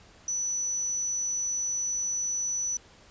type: tone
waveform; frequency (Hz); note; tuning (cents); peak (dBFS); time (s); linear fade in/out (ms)
sine; 5950; F#8; +9; -27; 0.28-2.77; 2
effects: pink hiss -55 dBFS RMS until 3.1 s + resampled to 16000 Hz